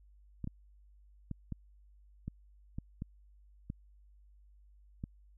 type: clicks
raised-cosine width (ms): 5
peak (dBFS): -26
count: 9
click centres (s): 0.443 / 0.474 / 1.313 / 1.523 / 2.28 / 2.785 / 3.021 / 3.701 / 5.039
effects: added 50 Hz sine -58 dBFS peak until 5.37 s